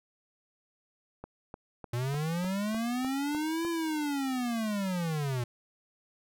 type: click train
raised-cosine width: 1 ms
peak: -27 dBFS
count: 9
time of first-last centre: 1.24-3.65 s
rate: 3.32 Hz
type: linear two-way sweep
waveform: square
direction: up then down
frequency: 116.54 to 340.5 to 117.9 Hz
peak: -30 dBFS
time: 1.93-5.44 s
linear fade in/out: 5 ms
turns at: 3.68 s
effects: none